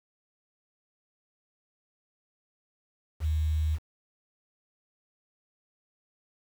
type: tone with quantisation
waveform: sine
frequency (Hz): 77.78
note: D#2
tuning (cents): 0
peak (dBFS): -24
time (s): 3.2-3.79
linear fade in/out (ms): 50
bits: 8
effects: none